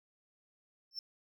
triangle tone with exponential growth, 5370 Hz, E8, 31 cents sharp, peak -32 dBFS, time 0.91-0.99 s, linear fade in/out 2 ms, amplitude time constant 17 ms, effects tanh soft clip ceiling -29 dBFS

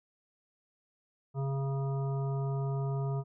harmonic tone, 136.8 Hz, C#3, 23 cents flat, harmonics 1 / 3 / 5 / 7 / 9, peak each -30 / -40 / -44 / -47 / -49 dBFS, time 1.34-3.24 s, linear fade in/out 50 ms, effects none

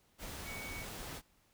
sine tone in noise, 2241 Hz, C#7, 18 cents sharp, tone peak -45 dBFS, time 0.44-0.86 s, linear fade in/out 50 ms, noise pink, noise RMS -45 dBFS, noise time 0.18-1.22 s, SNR -3 dB, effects pink hiss -71 dBFS RMS until 1.53 s

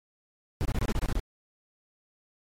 brown noise bursts, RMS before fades -26 dBFS, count 9, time 0.61-1.195 s, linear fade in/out 0 ms, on 41 ms, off 27 ms, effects MP3 64 kbps

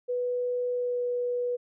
sine tone with pitch glide, 492.8 to 489.1 Hz, B4 to B4, -4 to -17 cents, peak -26 dBFS, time 0.08-1.57 s, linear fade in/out 20 ms, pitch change -13 cents, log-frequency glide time 0.72-1.02 s, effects none

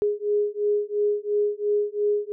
sine beating tone pair, 413.3 / 416.2 Hz, G#4 / G#4, -8 / +4 cents, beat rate 2.9 Hz, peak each -24 dBFS, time 0.02-2.32 s, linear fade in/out 0 ms, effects none

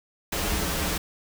pink noise with comb filter, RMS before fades -27 dBFS, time 0.32-0.98 s, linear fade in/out 5 ms, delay 8.1 ms, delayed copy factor -0.8, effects none

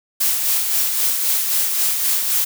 blue noise with tremolo, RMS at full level -17 dBFS, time 0.2-2.45 s, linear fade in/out 10 ms, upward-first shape sine, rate 3.8 Hz, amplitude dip 40%, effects none

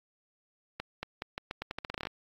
accelerating click train, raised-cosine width 0.3 ms, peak -19 dBFS, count 16, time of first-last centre 0.8-2.07 s, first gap 230 ms, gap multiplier 0.83, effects AAC 64 kbps

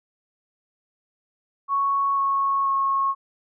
sine tone with pitch steps, 1108.7 / 1100.4 / 1092.2 Hz, C#6 / C#6 / C#6, 0 / -13 / -26 cents, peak -19 dBFS, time 1.68-3.15 s, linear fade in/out 50 ms, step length 490 ms, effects none

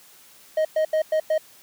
triangle tone bursts at uneven times, 626 Hz, D#5, 10 cents sharp, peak -16 dBFS, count 5, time 0.57-0.65 / 0.76-0.85 / 0.93-1.02 / 1.12-1.2 / 1.3-1.38 s, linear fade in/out 5 ms, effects white hiss -51 dBFS RMS until 1.62 s + high-pass 100 Hz 12 dB/octave

